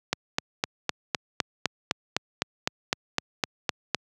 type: click train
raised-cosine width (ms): 0.2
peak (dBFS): -5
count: 16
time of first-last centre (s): 0.13-3.947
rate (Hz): 3.93
effects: high-pass 100 Hz 12 dB/octave